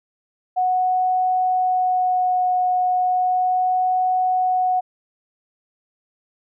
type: tone with vibrato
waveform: sine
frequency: 735 Hz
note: F#5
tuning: 12 cents flat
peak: -16 dBFS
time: 0.56-4.81 s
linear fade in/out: 20 ms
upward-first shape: sine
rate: 0.35 Hz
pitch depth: 10 cents each way
effects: none